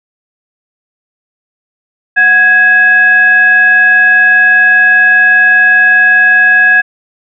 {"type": "tone with frequency modulation", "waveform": "sine", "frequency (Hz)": 1661.2, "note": "G#6", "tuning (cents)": 0, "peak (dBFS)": -3, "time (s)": [2.16, 6.82], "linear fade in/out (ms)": 20, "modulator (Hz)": 925, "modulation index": 0.36, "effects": []}